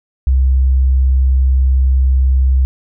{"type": "tone", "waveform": "sine", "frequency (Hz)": 65.41, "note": "C2", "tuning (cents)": 0, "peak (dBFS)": -8, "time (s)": [0.27, 2.65], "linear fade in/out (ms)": 0, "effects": []}